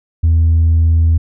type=tone with tanh clipping; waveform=triangle; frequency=81.7 Hz; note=E2; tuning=15 cents flat; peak=-8 dBFS; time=0.23-1.18 s; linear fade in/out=10 ms; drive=6 dB; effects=none